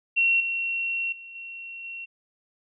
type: tone with level steps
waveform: sine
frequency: 2729 Hz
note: F7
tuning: 41 cents flat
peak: -18 / -25 / -40 / -36 / -34 dBFS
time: 0.16-2.06 s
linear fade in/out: 20 ms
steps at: 0.4 / 1.12 / 1.35 / 1.84 s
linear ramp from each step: 5 ms
effects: none